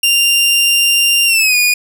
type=tone with pitch glide; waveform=sawtooth; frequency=2787 to 2454 Hz; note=F7 to D#7; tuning=-4 to -25 cents; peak=-6 dBFS; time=0.03-1.74 s; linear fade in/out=5 ms; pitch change=-221 cents; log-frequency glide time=1.26-1.56 s; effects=none